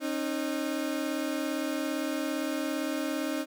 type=tone pair together; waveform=30% pulse; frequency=270.7 / 308.3 Hz; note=C#4 / D#4; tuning=-41 / -16 cents; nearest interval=major second; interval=225 cents; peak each=-30 / -29 dBFS; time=0-3.46 s; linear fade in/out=50 ms; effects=none